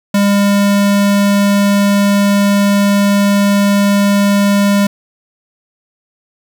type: tone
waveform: square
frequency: 201.4 Hz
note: G3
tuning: 47 cents sharp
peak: -9 dBFS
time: 0.14-4.87 s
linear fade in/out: 5 ms
effects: 8-bit